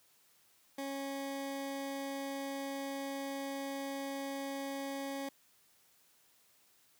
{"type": "tone", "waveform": "20% pulse", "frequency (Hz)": 275, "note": "C#4", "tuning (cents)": -14, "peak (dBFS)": -33, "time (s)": [0.78, 5.29], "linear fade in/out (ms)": 5, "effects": ["white hiss -68 dBFS RMS until 6.99 s", "high-pass 80 Hz 12 dB/octave"]}